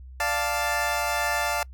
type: chord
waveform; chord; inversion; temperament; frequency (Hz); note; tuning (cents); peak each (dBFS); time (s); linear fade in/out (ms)
20% pulse; D minor; none; equal; 587.3 / 698.5 / 880; D5 / F5 / A5; 0 / 0 / 0; -25 / -23 / -23; 0.2-1.63; 2
effects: noise-tail reverb RT60 0.1 s tail -26 dB re dry + added 64 Hz sine -40 dBFS peak until 1.73 s